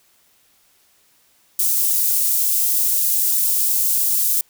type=high-pass noise; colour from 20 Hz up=white; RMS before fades=-18 dBFS; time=1.59-4.41 s; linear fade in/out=2 ms; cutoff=9100 Hz; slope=12 dB/octave; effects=white hiss -58 dBFS RMS until 4.49 s